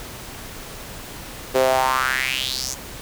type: tone with high-pass filter sweep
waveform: sawtooth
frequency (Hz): 130.4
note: C3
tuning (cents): -5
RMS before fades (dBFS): -21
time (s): 1.54-2.75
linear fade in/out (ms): 20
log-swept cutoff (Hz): 440 to 6700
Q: 4.4
effects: pink hiss -36 dBFS RMS until 3.01 s